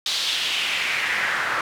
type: noise with band-pass filter sweep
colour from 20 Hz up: pink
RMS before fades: -24 dBFS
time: 0.06-1.61 s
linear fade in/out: 2 ms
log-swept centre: 4200 to 1400 Hz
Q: 2.8
effects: none